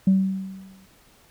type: tone with exponential decay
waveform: sine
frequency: 191.2 Hz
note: G3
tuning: 43 cents flat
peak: -11 dBFS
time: 0.07-0.86 s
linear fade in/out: 5 ms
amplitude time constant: 170 ms
effects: tanh soft clip ceiling -10 dBFS + pink hiss -56 dBFS RMS until 1.3 s